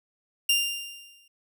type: tone with exponential decay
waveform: sawtooth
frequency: 2794 Hz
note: F7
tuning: in tune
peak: -15 dBFS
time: 0.49-1.28 s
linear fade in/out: 5 ms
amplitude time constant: 170 ms
effects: none